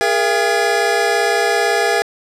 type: tone cluster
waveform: square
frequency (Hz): 411.4 / 469.3 / 677 / 804 / 1689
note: G#4 / A#4 / E5 / G5 / G#6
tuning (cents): -16 / +12 / +46 / +44 / +29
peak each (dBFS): -21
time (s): 0.01-2.02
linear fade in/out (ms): 0
effects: low-pass 9000 Hz 12 dB/octave